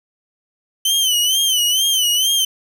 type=tone with vibrato; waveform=sawtooth; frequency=3051 Hz; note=G7; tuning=48 cents flat; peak=-11 dBFS; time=0.85-2.45 s; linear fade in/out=5 ms; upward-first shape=sine; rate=2.2 Hz; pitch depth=99 cents each way; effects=none